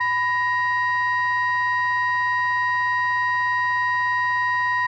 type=tone pair together; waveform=sine; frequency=995 / 1878.3 Hz; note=B5 / A#6; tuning=+13 / +13 cents; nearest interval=major seventh; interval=1100 cents; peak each=-20 dBFS; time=0-4.87 s; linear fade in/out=10 ms; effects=tanh soft clip ceiling -15 dBFS